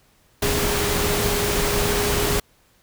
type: tone in noise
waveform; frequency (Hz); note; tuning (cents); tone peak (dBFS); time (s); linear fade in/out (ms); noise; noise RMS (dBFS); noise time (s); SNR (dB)
sine; 410.7; G#4; -19; -25; 0.42-2.4; 5; pink; -22; 0.42-2.4; -6
effects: pink hiss -59 dBFS RMS until 2.82 s